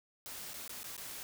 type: noise with dropouts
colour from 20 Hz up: white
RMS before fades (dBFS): -45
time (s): 0.26-1.23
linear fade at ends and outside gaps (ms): 0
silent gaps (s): 0.534-0.541 / 0.678-0.694 / 0.832-0.842 / 0.966-0.978
effects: none